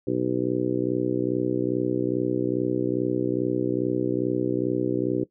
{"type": "harmonic tone", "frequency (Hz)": 62.4, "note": "B1", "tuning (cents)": 19, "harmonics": [2, 3, 4, 5, 6, 7, 8], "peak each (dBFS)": [-33, -34, -32, -26, -26, -34, -32], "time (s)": [0.07, 5.24], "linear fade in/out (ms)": 5, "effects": ["noise-tail reverb RT60 0.1 s tail -18 dB re dry"]}